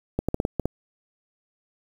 clicks, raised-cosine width 2 ms, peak -10 dBFS, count 7, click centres 0.19 / 0.286 / 0.344 / 0.401 / 0.451 / 0.597 / 0.656 s, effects 7-bit

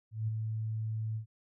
sine tone with ADSR envelope, 110 Hz, A2, in tune, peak -28 dBFS, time 0.11-1.26 s, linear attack 170 ms, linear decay 13 ms, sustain -4 dB, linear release 100 ms, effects none

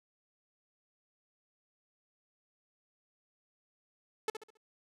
sawtooth tone with echo, 435.4 Hz, A4, 18 cents flat, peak -26 dBFS, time 4.28-4.3 s, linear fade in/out 2 ms, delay 68 ms, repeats 4, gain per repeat -9 dB, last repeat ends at 4.572 s, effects low-pass 11000 Hz 12 dB/octave

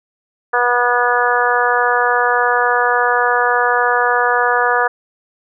harmonic tone, 243.5 Hz, B3, 24 cents flat, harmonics 2 / 3 / 4 / 5 / 6 / 7, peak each -19 / -19 / -19 / -19 / -19 / -19 dBFS, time 0.53-4.88 s, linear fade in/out 10 ms, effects none

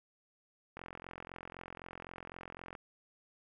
click train, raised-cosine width 0.5 ms, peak -30 dBFS, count 88, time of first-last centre 0.77-2.752 s, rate 43.9 Hz, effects 12-bit

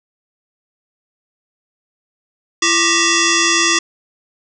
sine tone with frequency modulation, 1864.7 Hz, A#6, in tune, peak -11 dBFS, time 2.62-3.79 s, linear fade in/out 5 ms, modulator 764 Hz, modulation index 6.4, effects none

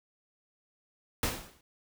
pink noise with exponential decay, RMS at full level -27 dBFS, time 1.23-1.61 s, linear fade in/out 2 ms, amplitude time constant 81 ms, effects none

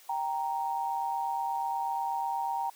sine tone pair together, 784 / 932.3 Hz, G5 / A#5, 0 / 0 cents, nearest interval minor third, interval 300 cents, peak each -32 / -31 dBFS, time 0.09-2.7 s, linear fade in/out 5 ms, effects white hiss -56 dBFS RMS until 2.75 s + high-pass 400 Hz 12 dB/octave

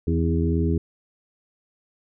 harmonic tone with a mistuned harmonic, 82.41 Hz, E2, in tune, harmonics 1 / 2 / 3 / 4 / 5, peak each -22 / -25 / -27 / -28 / -29 dBFS, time 0.07-0.78 s, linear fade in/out 5 ms, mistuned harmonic 3, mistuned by +42 cents, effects none

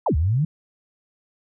sine exponential two-way sweep, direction down then up, 1100 to 69.3 to 166 Hz, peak -17 dBFS, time 0.06-0.45 s, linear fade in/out 5 ms, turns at 0.16 s, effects none

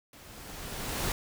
pink noise with level ramp, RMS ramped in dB -52 to -30 dBFS, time 0.13-1.12 s, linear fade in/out 2 ms, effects none

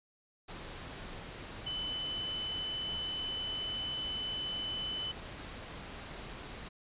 sine tone in noise, 3017 Hz, F#7, 33 cents sharp, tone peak -35 dBFS, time 1.66-5.12 s, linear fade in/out 10 ms, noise pink, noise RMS -45 dBFS, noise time 0.48-6.69 s, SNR +7 dB, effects resampled to 8000 Hz

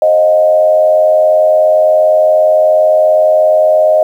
sine tone with frequency modulation, 622.3 Hz, D#5, in tune, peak -5 dBFS, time 0.02-4.03 s, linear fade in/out 2 ms, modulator 91.4 Hz, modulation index 0.57, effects 7-bit

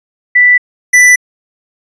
sine / square tone pair in turn, 1975.5 / 1982.7 Hz, B6 / B6, 0 / +6 cents, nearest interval unison, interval 6 cents, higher second, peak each -3 dBFS, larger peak neither, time 0.35-0.58 / 0.93-1.16 s, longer neither, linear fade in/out 10 ms, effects resampled to 22050 Hz

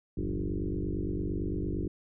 sine tone with frequency modulation, 131.4 Hz, C3, 8 cents sharp, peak -29 dBFS, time 0.17-1.88 s, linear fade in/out 5 ms, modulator 48.8 Hz, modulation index 5.1, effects none

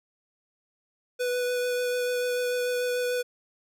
square tone with vibrato, 493.9 Hz, B4, in tune, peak -26 dBFS, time 1.19-3.23 s, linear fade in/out 20 ms, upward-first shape triangle, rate 6.8 Hz, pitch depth 12 cents each way, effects none

